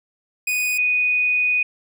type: tone pair in turn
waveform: 45% pulse / sine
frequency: 2482 / 2482 Hz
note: D#7 / D#7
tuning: -5 / -5 cents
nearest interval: unison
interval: 0 cents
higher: neither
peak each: -19 / -16 dBFS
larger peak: second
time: 0.47-0.78 / 0.78-1.63 s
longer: second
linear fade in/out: 5 ms
effects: none